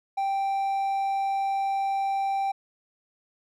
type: tone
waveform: triangle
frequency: 784 Hz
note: G5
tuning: in tune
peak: -22 dBFS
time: 0.17-2.52 s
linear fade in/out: 10 ms
effects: none